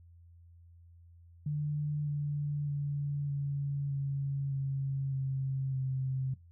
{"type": "tone with pitch steps", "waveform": "sine", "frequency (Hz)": [148.3, 145.84, 143.41, 141.03, 138.69, 136.39, 134.12, 131.89], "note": ["D3", "D3", "D3", "C#3", "C#3", "C#3", "C3", "C3"], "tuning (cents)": [17, -12, -41, 30, 1, -28, 43, 14], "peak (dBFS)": -30, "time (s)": [1.46, 6.34], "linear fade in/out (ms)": 5, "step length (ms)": 610, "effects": ["noise-tail reverb RT60 0.2 s tail -19 dB re dry", "added 85 Hz sine -54 dBFS peak until 6.51 s"]}